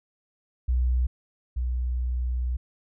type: tone pair in turn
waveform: sine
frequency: 62.1 / 61.74 Hz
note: B1 / B1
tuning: +10 / 0 cents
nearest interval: unison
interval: 10 cents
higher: first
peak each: -20 / -24 dBFS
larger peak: first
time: 0.68-1.07 / 1.56-2.57 s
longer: second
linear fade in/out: 10 ms
effects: none